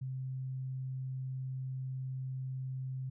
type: tone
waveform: sine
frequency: 130.81 Hz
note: C3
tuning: in tune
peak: -36 dBFS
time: 0.01-3.1 s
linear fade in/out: 10 ms
effects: none